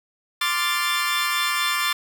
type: chord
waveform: 20% pulse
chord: D minor seventh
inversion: third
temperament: equal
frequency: 1046.5 / 1174.7 / 1396.9 / 1760 Hz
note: C6 / D6 / F6 / A6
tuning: 0 / 0 / 0 / 0 cents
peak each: -23 / -20 / -24 / -21 dBFS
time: 0.41-1.93 s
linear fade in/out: 5 ms
effects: none